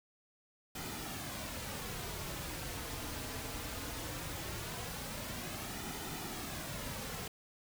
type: noise with flanger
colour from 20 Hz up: pink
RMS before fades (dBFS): -42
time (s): 0.75-7.28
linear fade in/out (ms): 5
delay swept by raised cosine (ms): 1.8 to 5.5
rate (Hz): 0.19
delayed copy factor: -0.5
effects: none